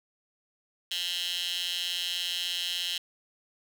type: tone with high-pass filter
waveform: 15% pulse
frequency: 176.6 Hz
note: F3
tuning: 20 cents sharp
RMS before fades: -32 dBFS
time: 0.91-2.98 s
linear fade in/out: 5 ms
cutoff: 3300 Hz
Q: 5.5
effects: none